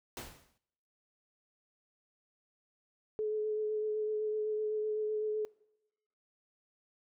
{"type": "noise with exponential decay", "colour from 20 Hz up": "pink", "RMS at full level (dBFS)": -40, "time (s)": [0.17, 0.58], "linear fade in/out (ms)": 1, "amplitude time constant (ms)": 88}
{"type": "tone with vibrato", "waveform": "sine", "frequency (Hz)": 428.2, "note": "A4", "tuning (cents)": -47, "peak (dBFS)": -31, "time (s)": [3.19, 5.45], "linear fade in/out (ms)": 0, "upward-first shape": "sine", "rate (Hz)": 7.9, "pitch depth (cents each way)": 16}
{"effects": ["noise-tail reverb RT60 0.9 s tail -24 dB re dry"]}